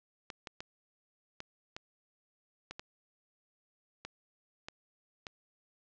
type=clicks; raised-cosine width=0.2 ms; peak=-24 dBFS; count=10; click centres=0.302 / 0.472 / 0.605 / 1.404 / 1.765 / 2.71 / 2.795 / 4.05 / 4.685 / 5.268 s; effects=low-pass 6000 Hz 12 dB/octave